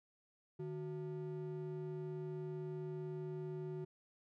triangle ring-modulated tone, 261.6 Hz, C4, in tune, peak -36 dBFS, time 0.59-3.85 s, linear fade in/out 10 ms, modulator 109 Hz, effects none

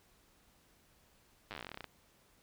slowing click train, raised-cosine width 0.3 ms, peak -27 dBFS, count 18, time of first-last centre 1.51-1.843 s, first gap 9 ms, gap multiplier 1.09, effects pink hiss -68 dBFS RMS until 2.42 s

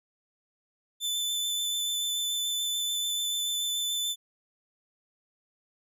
sawtooth tone with vibrato, 3520 Hz, A7, in tune, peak -25 dBFS, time 1-4.16 s, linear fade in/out 50 ms, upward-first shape sine, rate 6.9 Hz, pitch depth 12 cents each way, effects none

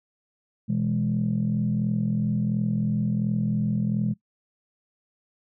sine chord, E major, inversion second, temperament equal, 123.47 / 164.81 / 207.7 Hz, B2 / E3 / G#3, 0 / 0 / 0 cents, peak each -27 / -27 / -24 dBFS, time 0.68-4.14 s, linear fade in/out 20 ms, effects noise-tail reverb RT60 0.1 s tail -18 dB re dry + tanh soft clip ceiling -15 dBFS

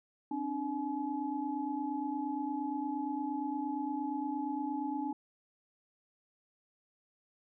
sine tone cluster, 268.3 / 296.9 / 851 Hz, C4 / D4 / G#5, +44 / +19 / +42 cents, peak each -38 / -36 / -38 dBFS, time 0.31-5.13 s, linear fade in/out 5 ms, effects none

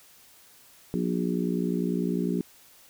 harmonic tone with a mistuned harmonic, 60 Hz, B1, 49 cents flat, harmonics 3 / 4 / 5 / 6 / 7, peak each -28 / -30 / -32 / -34 / -35 dBFS, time 0.94-2.41 s, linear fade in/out 0 ms, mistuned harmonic 7, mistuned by -37 cents, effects white hiss -55 dBFS RMS until 2.89 s

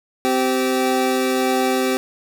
25% pulse tone pair together, 259 / 387.7 Hz, C4 / G4, -17 / -19 cents, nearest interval perfect fifth, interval 698 cents, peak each -16 dBFS, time 0.25-1.97 s, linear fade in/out 0 ms, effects none

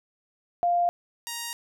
sine / 5% pulse tone pair in turn, 698.5 / 938.1 Hz, F5 / A#5, 0 / +11 cents, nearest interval perfect fourth, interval 511 cents, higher second, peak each -20 dBFS, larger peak neither, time 0.63-0.89 / 1.27-1.53 s, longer neither, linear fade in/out 0 ms, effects none

